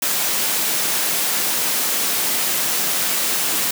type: high-pass noise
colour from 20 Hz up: white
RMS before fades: -20 dBFS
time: 0.02-3.71 s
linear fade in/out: 5 ms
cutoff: 150 Hz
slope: 24 dB/octave
effects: none